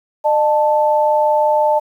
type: tone pair together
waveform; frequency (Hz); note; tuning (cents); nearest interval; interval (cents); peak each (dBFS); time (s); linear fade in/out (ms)
sine; 605.8 / 880; D#5 / A5; -46 / 0; tritone; 646; -14; 0.24-1.8; 20
effects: 8-bit